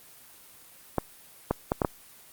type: clicks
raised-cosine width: 1 ms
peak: -9 dBFS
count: 5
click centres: 0.983 / 1.51 / 1.719 / 1.818 / 1.848 s
effects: white hiss -52 dBFS RMS until 2.32 s + Opus 24 kbps